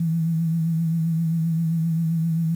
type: tone with vibrato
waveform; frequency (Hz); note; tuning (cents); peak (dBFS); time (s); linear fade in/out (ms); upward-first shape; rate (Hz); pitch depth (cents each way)
sine; 164; E3; -9; -19; 0-2.55; 5; triangle; 7.6; 53
effects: 8-bit